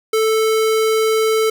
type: tone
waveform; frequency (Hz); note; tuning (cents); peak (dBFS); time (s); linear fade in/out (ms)
square; 440; A4; 0; -14; 0.13-1.5; 5
effects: 8-bit